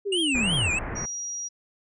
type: linear sweep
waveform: sine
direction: down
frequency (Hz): 415.3 to 65.41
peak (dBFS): -25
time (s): 0.05-0.71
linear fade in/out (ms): 20
type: tone with vibrato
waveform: square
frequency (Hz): 2794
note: F7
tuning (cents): 0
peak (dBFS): -24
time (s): 0.12-0.79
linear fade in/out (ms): 5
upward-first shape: triangle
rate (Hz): 2.9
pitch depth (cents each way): 280
type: low-pass noise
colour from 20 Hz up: pink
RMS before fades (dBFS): -33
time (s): 0.34-1.06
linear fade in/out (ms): 10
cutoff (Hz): 2200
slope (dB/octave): 48
type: tone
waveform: sine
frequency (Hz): 5740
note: F8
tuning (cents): +47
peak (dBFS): -30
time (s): 0.95-1.49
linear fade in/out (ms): 20
effects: resampled to 24000 Hz